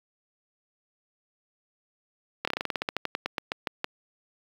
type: slowing click train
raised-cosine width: 0.3 ms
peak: -11 dBFS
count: 19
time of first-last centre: 2.45-3.844 s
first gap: 25 ms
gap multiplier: 1.12
effects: high-pass 200 Hz 12 dB/octave + 7-bit